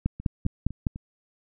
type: two click trains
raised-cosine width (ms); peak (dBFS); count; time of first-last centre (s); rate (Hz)
5; -24 / -11; 4 / 5; 0.2-0.959 / 0.06-0.868; 3.95 / 4.95
effects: none